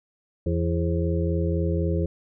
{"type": "harmonic tone with a mistuned harmonic", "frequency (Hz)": 83.9, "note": "E2", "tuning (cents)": 31, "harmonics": [1, 2, 4, 5, 6], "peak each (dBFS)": [-24, -27, -30, -31, -32], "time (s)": [0.46, 2.06], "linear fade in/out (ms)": 5, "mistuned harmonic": 6, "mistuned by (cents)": 94, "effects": []}